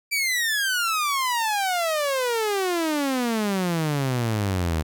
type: exponential sweep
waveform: sawtooth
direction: down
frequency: 2349 to 76.3 Hz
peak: -18 dBFS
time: 0.11-4.83 s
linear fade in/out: 20 ms
effects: none